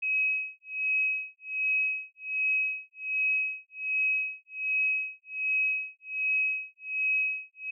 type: tone with tremolo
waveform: sine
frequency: 2549 Hz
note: D#7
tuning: 41 cents sharp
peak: -23 dBFS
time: 0.02-7.71 s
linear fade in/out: 10 ms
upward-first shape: sine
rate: 1.3 Hz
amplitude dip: 100%
effects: none